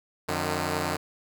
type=tone pair together; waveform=5% pulse; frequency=90.3 / 151.87 Hz; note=F#2 / D#3; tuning=-42 / -42 cents; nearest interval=major sixth; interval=900 cents; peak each=-18 dBFS; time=0.28-0.97 s; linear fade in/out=10 ms; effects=none